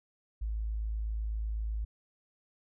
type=tone; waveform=sine; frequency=54 Hz; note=A1; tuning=32 cents flat; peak=-31 dBFS; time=0.41-1.85 s; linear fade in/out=10 ms; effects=none